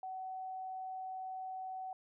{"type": "tone", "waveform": "sine", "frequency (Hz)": 753, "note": "F#5", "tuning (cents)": 30, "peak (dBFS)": -40, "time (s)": [0.03, 1.93], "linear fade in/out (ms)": 2, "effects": []}